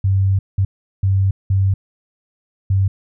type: tone bursts at uneven times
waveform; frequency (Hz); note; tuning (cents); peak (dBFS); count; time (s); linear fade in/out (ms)
sine; 96.7; G2; -23; -12; 5; 0.04-0.39 / 0.58-0.65 / 1.03-1.31 / 1.5-1.74 / 2.7-2.88; 5
effects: none